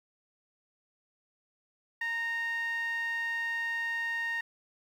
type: tone with band-pass filter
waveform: sawtooth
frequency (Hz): 925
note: A#5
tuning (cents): -14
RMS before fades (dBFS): -33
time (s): 2.01-4.41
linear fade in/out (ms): 5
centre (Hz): 2000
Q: 8.2
effects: 10-bit